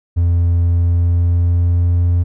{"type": "tone with pitch glide", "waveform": "triangle", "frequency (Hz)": [86.1, 87.3], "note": ["F2", "F2"], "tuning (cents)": [-24, 0], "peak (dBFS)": -8, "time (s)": [0.16, 2.24], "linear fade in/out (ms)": 20, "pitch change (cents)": 24, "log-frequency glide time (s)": [0.6, 2.07], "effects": ["tanh soft clip ceiling -4 dBFS"]}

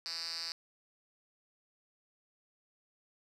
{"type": "tone with band-pass filter", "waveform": "5% pulse", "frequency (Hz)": 166, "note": "E3", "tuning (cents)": 12, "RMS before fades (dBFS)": -40, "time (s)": [0.06, 0.52], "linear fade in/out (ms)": 0, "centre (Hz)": 4700, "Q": 5.6, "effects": []}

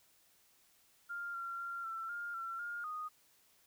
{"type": "tone with pitch steps", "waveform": "sine", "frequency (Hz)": [1399, 1374, 1382, 1341, 1409, 1354, 1415, 1239], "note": ["F6", "F6", "F6", "E6", "F6", "E6", "F6", "D#6"], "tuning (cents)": [3, -29, -19, 29, 15, 46, 22, -8], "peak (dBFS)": -39, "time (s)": [1.09, 3.09], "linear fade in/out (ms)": 20, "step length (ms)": 250, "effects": ["white hiss -69 dBFS RMS until 3.66 s"]}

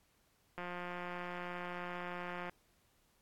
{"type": "click train", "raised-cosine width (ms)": 0.5, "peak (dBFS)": -28, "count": 340, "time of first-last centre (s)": [0.58, 2.495], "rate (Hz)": 177, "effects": ["pink hiss -73 dBFS RMS until 3.21 s", "AAC 64 kbps"]}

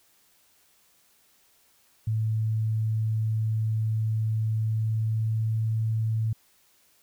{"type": "tone with pitch glide", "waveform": "sine", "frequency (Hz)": [110, 111.09], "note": ["A2", "A2"], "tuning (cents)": [0, 17], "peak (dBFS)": -23, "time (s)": [2.07, 6.33], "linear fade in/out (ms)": 5, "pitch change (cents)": 17, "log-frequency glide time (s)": [4.6, 5.73], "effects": ["white hiss -63 dBFS RMS until 7.02 s"]}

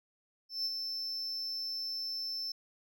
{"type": "tone with ADSR envelope", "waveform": "triangle", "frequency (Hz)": 5310, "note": "E8", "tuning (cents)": 12, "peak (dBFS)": -29, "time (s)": [0.49, 2.52], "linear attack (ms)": 160, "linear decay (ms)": 42, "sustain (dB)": -5, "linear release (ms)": 4, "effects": []}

